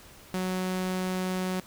sawtooth tone, 185 Hz, F#3, in tune, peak -24 dBFS, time 0.34-1.6 s, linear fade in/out 0 ms, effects pink hiss -51 dBFS RMS until 1.66 s

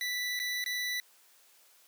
25% pulse tone with dropouts, 1975.5 Hz, B6, in tune, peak -28 dBFS, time 0.01-1 s, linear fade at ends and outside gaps 1 ms, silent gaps 0.392-0.399 / 0.641-0.661 s, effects white hiss -62 dBFS RMS until 1.87 s + high-pass 400 Hz 12 dB/octave

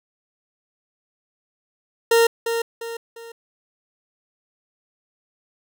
40% pulse tone with echo, 461.7 Hz, A#4, 17 cents flat, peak -12 dBFS, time 2.11-2.27 s, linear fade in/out 5 ms, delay 350 ms, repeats 3, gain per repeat -8 dB, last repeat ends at 3.32 s, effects none

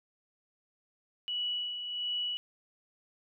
sine tone with tremolo, 2941 Hz, F#7, 11 cents flat, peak -30 dBFS, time 1.28-2.37 s, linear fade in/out 0 ms, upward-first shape sine, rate 1.4 Hz, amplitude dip 50%, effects none

